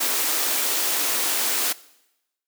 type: high-pass noise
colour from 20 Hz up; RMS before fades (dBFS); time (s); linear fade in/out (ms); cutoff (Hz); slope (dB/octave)
white; -23; 0-1.73; 10; 240; 96
effects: noise-tail reverb RT60 0.9 s tail -20 dB re dry